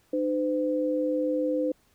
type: tone pair together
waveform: sine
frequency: 303.2 / 510 Hz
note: D#4 / C5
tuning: -45 / -44 cents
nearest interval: major sixth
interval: 901 cents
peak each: -27 / -26 dBFS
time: 0.13-1.72 s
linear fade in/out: 5 ms
effects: pink hiss -65 dBFS RMS until 1.94 s